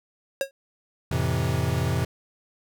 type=tone with exponential decay; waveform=square; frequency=544 Hz; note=C#5; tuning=33 cents flat; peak=-19 dBFS; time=0.41-0.51 s; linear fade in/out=1 ms; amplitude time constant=20 ms
type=chord; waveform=square; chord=F major seventh; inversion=none; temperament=equal; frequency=87.31 / 110 / 130.81 / 164.81 Hz; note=F2 / A2 / C3 / E3; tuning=0 / 0 / 0 / 0 cents; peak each=-29 / -30 / -27 / -31 dBFS; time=1.11-2.05 s; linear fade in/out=5 ms
effects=none